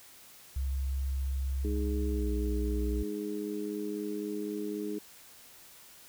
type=tone with pitch glide; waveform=sine; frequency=67.1 to 60.82 Hz; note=C2 to B1; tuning=+44 to -26 cents; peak=-29 dBFS; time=0.56-3.03 s; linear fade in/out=5 ms; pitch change=-170 cents; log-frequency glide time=2.07-2.28 s
type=harmonic tone; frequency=103.83 Hz; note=G#2; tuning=in tune; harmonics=2 / 3 / 4; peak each=-39 / -36 / -37 dBFS; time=1.64-4.99 s; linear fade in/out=10 ms
effects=white hiss -54 dBFS RMS until 6.08 s